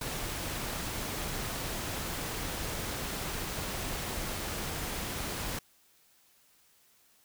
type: noise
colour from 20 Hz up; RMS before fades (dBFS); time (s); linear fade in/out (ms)
pink; -36; 0.01-5.59; 5
effects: white hiss -65 dBFS RMS until 7.24 s